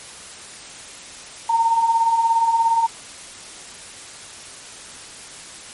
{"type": "beating tone pair", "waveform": "sine", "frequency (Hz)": [900, 917], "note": ["A5", "A#5"], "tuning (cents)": [39, -29], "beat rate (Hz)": 17, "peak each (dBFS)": [-23, -15], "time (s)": [1.49, 2.87], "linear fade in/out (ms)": 10, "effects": ["white hiss -38 dBFS RMS until 5.73 s", "MP3 48 kbps"]}